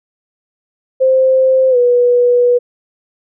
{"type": "tone with pitch glide", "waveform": "sine", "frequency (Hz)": [523, 488], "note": ["C5", "B4"], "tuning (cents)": [-1, -21], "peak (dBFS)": -7, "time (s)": [1, 2.59], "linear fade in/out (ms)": 20, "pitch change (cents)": -120, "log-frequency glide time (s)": [1.7, 1.77], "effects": []}